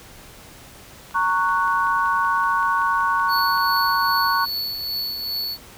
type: click train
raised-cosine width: 0.3 ms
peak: -26 dBFS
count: 15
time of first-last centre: 1.11-3.767 s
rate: 5.27 Hz
type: chord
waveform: sine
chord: F# major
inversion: first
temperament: just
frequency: 925 / 1110 / 1480 Hz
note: A#5 / C#6 / F#6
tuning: -14 / +2 / 0 cents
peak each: -23 / -20 / -23 dBFS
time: 1.14-4.46 s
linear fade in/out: 20 ms
type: tone with tremolo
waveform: square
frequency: 4435 Hz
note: C#8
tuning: in tune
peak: -23 dBFS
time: 3.28-5.58 s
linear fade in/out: 50 ms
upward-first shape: triangle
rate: 2.5 Hz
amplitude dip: 45%
effects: pink hiss -44 dBFS RMS until 5.77 s